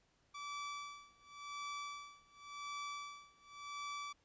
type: tone with tremolo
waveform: sawtooth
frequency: 1156 Hz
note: D6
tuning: 28 cents flat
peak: -38 dBFS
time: 0.34-4.13 s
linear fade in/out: 10 ms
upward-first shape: sine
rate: 0.91 Hz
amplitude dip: 95%
effects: pink hiss -75 dBFS RMS until 4.24 s + resampled to 16000 Hz